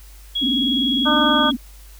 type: tone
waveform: sine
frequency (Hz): 3322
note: G#7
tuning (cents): 0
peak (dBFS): -19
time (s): 0.35-1.52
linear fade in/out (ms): 10
type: tone with vibrato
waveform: sine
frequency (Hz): 260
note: C4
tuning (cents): -11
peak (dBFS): -19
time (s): 0.41-1.57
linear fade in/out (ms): 20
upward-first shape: sine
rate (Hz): 20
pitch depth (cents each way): 200
type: harmonic tone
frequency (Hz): 302.5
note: D#4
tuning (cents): -49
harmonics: 1 / 2 / 3 / 4 / 5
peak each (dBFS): -25 / -23 / -23 / -20 / -23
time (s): 1.05-1.51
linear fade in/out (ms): 20
effects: added 50 Hz sine -40 dBFS peak until 1.99 s + white hiss -49 dBFS RMS until 1.99 s